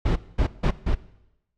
brown noise bursts at uneven times, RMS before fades -20 dBFS, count 4, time 0.05-0.16 / 0.38-0.47 / 0.63-0.71 / 0.86-0.95 s, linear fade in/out 10 ms, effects noise-tail reverb RT60 0.9 s tail -18 dB re dry + low-pass 4000 Hz 12 dB/octave

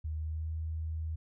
sine tone with pitch glide, 77.9 to 79.72 Hz, D#2 to D#2, +3 to +43 cents, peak -33 dBFS, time 0.04-1.16 s, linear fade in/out 10 ms, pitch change +40 cents, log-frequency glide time 0.18-0.5 s, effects none

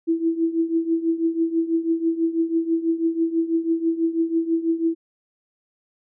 sine tone with tremolo, 329.6 Hz, E4, in tune, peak -15 dBFS, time 0.07-4.95 s, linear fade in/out 20 ms, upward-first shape triangle, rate 6.1 Hz, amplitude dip 85%, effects none

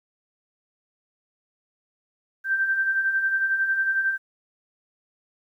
sine beating tone pair, 1557 / 1568 Hz, G6 / G6, -12 / 0 cents, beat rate 11 Hz, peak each -30 / -21 dBFS, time 2.44-4.18 s, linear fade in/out 50 ms, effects 10-bit

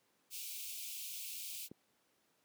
white high-pass noise, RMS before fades -45 dBFS, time 0.3-1.69 s, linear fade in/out 50 ms, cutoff 2300 Hz, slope 96 dB/octave
click, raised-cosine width 3 ms, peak -33 dBFS, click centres 1.715 s
effects pink hiss -75 dBFS RMS until 2.44 s + high-pass 200 Hz 12 dB/octave

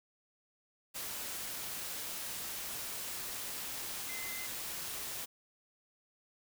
sine tone in noise, 2060 Hz, C7, 28 cents flat, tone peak -44 dBFS, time 4.08-4.47 s, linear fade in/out 20 ms, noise white, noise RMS -41 dBFS, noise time 0.94-5.26 s, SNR -6 dB, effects none

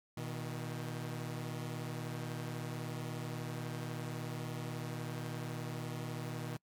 sawtooth tone pair together, 120.87 / 157.2 Hz, B2 / D#3, -37 / +18 cents, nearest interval perfect fourth, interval 455 cents, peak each -37 / -38 dBFS, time 0.17-6.57 s, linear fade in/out 5 ms, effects noise-tail reverb RT60 0.1 s tail -26 dB re dry + MP3 96 kbps

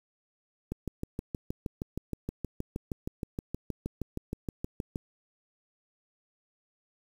click train, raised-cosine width 3 ms, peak -20 dBFS, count 28, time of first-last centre 0.72-4.959 s, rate 6.37 Hz, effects 8-bit

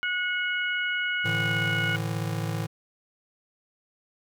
harmonic tone, 729 Hz, F#5, 26 cents flat, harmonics 2 / 3 / 4, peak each -27 / -31 / -33 dBFS, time 0.03-1.96 s, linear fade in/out 0 ms
square chord, A suspended fourth, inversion none, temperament just, 110 / 146.67 / 165 Hz, A2 / D3 / E3, 0 / -2 / +2 cents, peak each -31 / -35 / -33 dBFS, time 1.24-2.67 s, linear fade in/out 20 ms
effects none

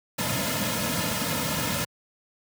pink noise with comb filter, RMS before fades -27 dBFS, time 0.18-1.85 s, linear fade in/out 10 ms, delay 2.6 ms, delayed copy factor -0.95, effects high-pass 100 Hz 12 dB/octave

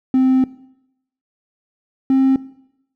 triangle tone pair in turn, 260.4 / 265.9 Hz, C4 / C4, -8 / +28 cents, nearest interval unison, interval 36 cents, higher second, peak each -8 dBFS, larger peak neither, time 0.14-0.44 / 2.1-2.36 s, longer first, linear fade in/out 2 ms, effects noise-tail reverb RT60 0.8 s tail -20 dB re dry + tanh soft clip ceiling -5 dBFS

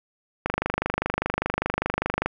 click train, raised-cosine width 0.5 ms, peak -8 dBFS, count 46, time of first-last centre 0.46-2.26 s, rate 25 Hz, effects none

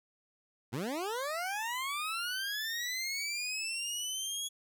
20% pulse linear sweep, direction up, 103.83 to 3360 Hz, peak -29 dBFS, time 0.72-4.49 s, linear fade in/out 20 ms, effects none

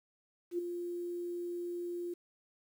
sine tone with ADSR envelope, 349.2 Hz, F4, in tune, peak -29 dBFS, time 0.51-2.14 s, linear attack 76 ms, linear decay 7 ms, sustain -7 dB, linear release 8 ms, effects 10-bit

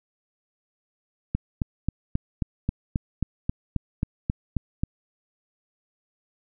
click train, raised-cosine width 5 ms, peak -11 dBFS, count 14, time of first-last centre 1.35-4.835 s, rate 3.73 Hz, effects none

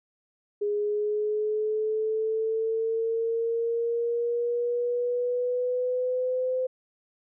sine linear sweep, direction up, 412.1 to 514 Hz, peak -24 dBFS, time 0.61-6.67 s, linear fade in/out 10 ms, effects none

